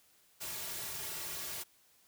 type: noise with comb filter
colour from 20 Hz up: white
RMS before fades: -41 dBFS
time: 0.4-1.64 s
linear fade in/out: 20 ms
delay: 3.9 ms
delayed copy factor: -0.9
effects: white hiss -67 dBFS RMS until 2.07 s